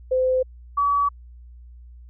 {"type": "tone pair in turn", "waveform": "sine", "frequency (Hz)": [514, 1140.3], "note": ["C5", "C#6"], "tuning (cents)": [-31, 49], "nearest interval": "octave + major second", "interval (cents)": 1380, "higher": "second", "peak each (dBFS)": -17, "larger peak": "neither", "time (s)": [[0.11, 0.43], [0.77, 1.09]], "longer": "neither", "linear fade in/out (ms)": 10, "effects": ["added 60 Hz sine -41 dBFS peak until 2.09 s"]}